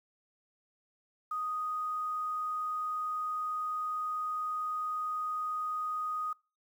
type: tone with quantisation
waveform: sine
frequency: 1244.5 Hz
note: D#6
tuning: in tune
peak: -32 dBFS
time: 1.31-6.33 s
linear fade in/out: 5 ms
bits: 10
effects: noise-tail reverb RT60 0.3 s tail -24 dB re dry